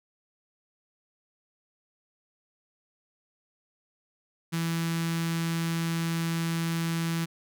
sawtooth tone with notch filter, 165.8 Hz, E3, 10 cents sharp, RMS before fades -29 dBFS, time 4.52-7.26 s, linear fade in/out 20 ms, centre 580 Hz, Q 0.58, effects none

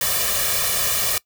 white noise with comb filter, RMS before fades -21 dBFS, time 0.01-1.18 s, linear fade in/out 2 ms, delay 1.7 ms, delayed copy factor +0.85, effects noise-tail reverb RT60 0.1 s tail -22 dB re dry

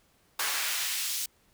pink noise with high-pass filter sweep, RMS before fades -31 dBFS, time 0.39-1.26 s, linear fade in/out 5 ms, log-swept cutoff 1000 to 4600 Hz, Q 0.83, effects pink hiss -66 dBFS RMS until 1.53 s

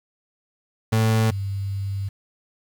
35% pulse / sine tone pair in turn, 111 / 98.46 Hz, A2 / G2, +16 / +8 cents, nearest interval major second, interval 208 cents, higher first, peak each -15 / -24 dBFS, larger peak first, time 0.92-1.31 / 1.31-2.09 s, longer second, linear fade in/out 10 ms, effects 8-bit

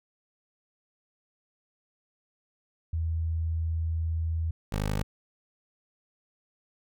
sine / 15% pulse tone pair in turn, 81.5 / 51.34 Hz, E2 / G#1, -19 / -19 cents, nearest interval minor sixth, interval 800 cents, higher first, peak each -26 / -21 dBFS, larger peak second, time 2.93-4.51 / 4.72-5.03 s, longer first, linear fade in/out 5 ms, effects none

